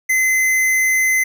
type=tone; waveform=square; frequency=2049 Hz; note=C7; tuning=37 cents flat; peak=-14 dBFS; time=0.09-1.24 s; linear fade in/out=10 ms; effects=none